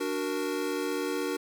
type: chord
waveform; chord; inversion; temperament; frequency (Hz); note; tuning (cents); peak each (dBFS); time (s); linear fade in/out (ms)
square; D augmented; none; equal; 293.7 / 370 / 466.2; D4 / F#4 / A#4; 0 / 0 / 0; -34; 0-1.37; 10
effects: none